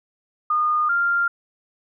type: tone pair in turn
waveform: sine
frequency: 1222 / 1393.6 Hz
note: D#6 / F6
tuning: -32 / -4 cents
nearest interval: major second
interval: 228 cents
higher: second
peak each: -17 dBFS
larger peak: neither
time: 0.5-0.89 / 0.89-1.28 s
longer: neither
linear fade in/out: 5 ms
effects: none